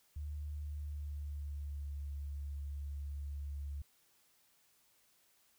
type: tone with pitch glide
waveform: sine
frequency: 74 to 71.31 Hz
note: D2 to C#2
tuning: +14 to +50 cents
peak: -39 dBFS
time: 0.16-3.82 s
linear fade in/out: 5 ms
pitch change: -64 cents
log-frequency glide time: 0.6-2.03 s
effects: white hiss -71 dBFS RMS until 5.58 s